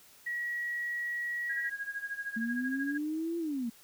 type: tone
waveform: sine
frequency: 1916 Hz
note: A#6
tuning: 47 cents sharp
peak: -32 dBFS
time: 0.26-1.7 s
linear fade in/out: 10 ms
type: tone with tremolo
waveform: sine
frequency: 1641 Hz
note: G#6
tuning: 21 cents flat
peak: -32 dBFS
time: 1.49-2.98 s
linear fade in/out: 10 ms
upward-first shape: sine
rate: 13 Hz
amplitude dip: 80%
type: linear two-way sweep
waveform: sine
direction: up then down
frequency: 222.1 to 342.1 to 222.1 Hz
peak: -31 dBFS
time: 2.36-3.7 s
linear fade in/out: 10 ms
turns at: 3.38 s
effects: white hiss -58 dBFS RMS until 3.83 s